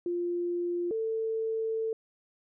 sine tone pair in turn, 349.2 / 445.7 Hz, F4 / A4, 0 / +22 cents, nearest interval major third, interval 422 cents, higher second, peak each -28 dBFS, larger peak neither, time 0.06-0.91 / 0.91-1.93 s, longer second, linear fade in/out 2 ms, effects none

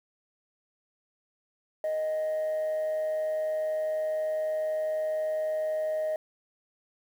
sine tone with amplitude modulation, 623 Hz, D#5, 2 cents sharp, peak -23 dBFS, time 1.84-6.16 s, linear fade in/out 2 ms, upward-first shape sine, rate 168 Hz, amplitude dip 35%, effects tanh soft clip ceiling -25 dBFS + 9-bit

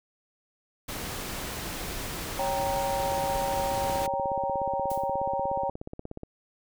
pink noise, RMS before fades -35 dBFS, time 0.88-4.07 s, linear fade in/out 10 ms
sine chord, G diminished, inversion second, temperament equal, 554.4 / 784 / 932.3 Hz, Db5 / G5 / Bb5, 0 / 0 / 0 cents, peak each -30 / -30 / -32 dBFS, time 2.39-5.7 s, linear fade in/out 2 ms
click train, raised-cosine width 2 ms, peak -24 dBFS, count 55, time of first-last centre 3-6.234 s, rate 16.7 Hz
blue noise with exponential decay, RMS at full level -39 dBFS, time 4.9-5.15 s, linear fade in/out 5 ms, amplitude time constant 53 ms
effects none

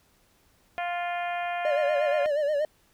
harmonic tone, 350 Hz, F4, 4 cents sharp, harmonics 2 / 3 / 4 / 5 / 6 / 7 / 8 / 9, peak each -29 / -41 / -39 / -38 / -41 / -39 / -49 / -49 dBFS, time 0.78-2.26 s, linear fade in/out 0 ms
triangle tone with vibrato, 590 Hz, D5, 8 cents sharp, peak -21 dBFS, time 1.65-2.65 s, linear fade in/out 2 ms, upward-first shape sine, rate 8.4 Hz, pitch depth 81 cents each way
effects pink hiss -64 dBFS RMS until 2.93 s

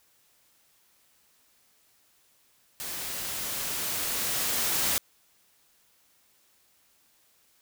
white noise with level ramp, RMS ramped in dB -36 to -26 dBFS, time 2.8-4.98 s, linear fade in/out 0 ms, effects white hiss -65 dBFS RMS until 7.61 s

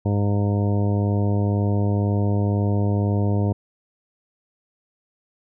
harmonic tone, 102 Hz, G#2, 31 cents flat, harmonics 1 / 2 / 3 / 4 / 5 / 6 / 7 / 9, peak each -19 / -25 / -29 / -31 / -33 / -35 / -36 / -38 dBFS, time 0.05-3.53 s, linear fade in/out 10 ms, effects none

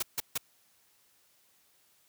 white noise bursts, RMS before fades -31 dBFS, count 3, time 0-0.378 s, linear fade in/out 5 ms, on 26 ms, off 150 ms, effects white hiss -67 dBFS RMS until 2.08 s + high-pass 60 Hz 12 dB/octave

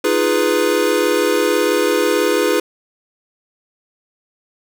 square chord, F half-diminished seventh, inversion third, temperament equal, 311.1 / 349.2 / 415.3 / 493.9 Hz, Eb4 / F4 / Ab4 / Cb5, 0 / 0 / 0 / 0 cents, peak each -22 / -21 / -19 / -19 dBFS, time 0.04-2.6 s, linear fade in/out 5 ms, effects none

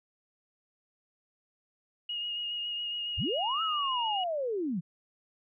sine tone with vibrato, 2868 Hz, F7, 45 cents sharp, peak -32 dBFS, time 2.09-4.24 s, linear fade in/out 5 ms, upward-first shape sine, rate 7.2 Hz, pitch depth 20 cents each way
sine linear two-way sweep, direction up then down, 38.34 to 1332 to 152.3 Hz, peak -29 dBFS, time 3.17-4.81 s, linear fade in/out 20 ms, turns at 3.62 s
effects none

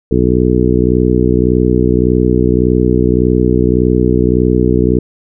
harmonic tone, 61.74 Hz, B1, in tune, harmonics 1 / 2 / 3 / 4 / 5 / 6 / 7, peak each -16 / -16 / -16 / -16 / -16 / -16 / -16 dBFS, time 0.11-4.99 s, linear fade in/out 5 ms, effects none

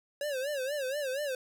square tone with vibrato, 552 Hz, C#5, 7 cents flat, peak -32 dBFS, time 0.21-1.35 s, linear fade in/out 2 ms, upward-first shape sine, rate 4.2 Hz, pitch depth 140 cents each way, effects none

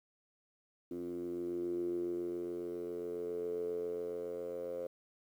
10% pulse tone with band-pass filter sweep, 87.31 Hz, F2, in tune, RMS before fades -39 dBFS, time 0.91-4.87 s, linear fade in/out 5 ms, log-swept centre 310 to 510 Hz, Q 9.3, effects 11-bit

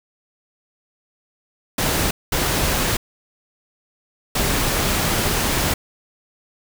pink noise bursts at uneven times, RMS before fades -20 dBFS, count 3, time 1.78-2.11 / 2.32-2.97 / 4.35-5.74 s, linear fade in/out 5 ms, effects none

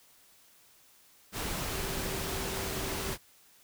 sine tone in noise, 385.9 Hz, G4, 27 cents flat, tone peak -41 dBFS, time 1.7-3.17 s, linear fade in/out 50 ms, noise pink, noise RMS -35 dBFS, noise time 1.32-3.18 s, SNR -9 dB, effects white hiss -61 dBFS RMS until 3.63 s

